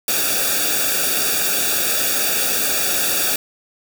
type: noise with comb filter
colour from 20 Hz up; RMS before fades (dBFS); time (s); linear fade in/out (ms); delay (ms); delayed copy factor
white; -19; 0.08-3.36; 2; 0.97; -0.95
effects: none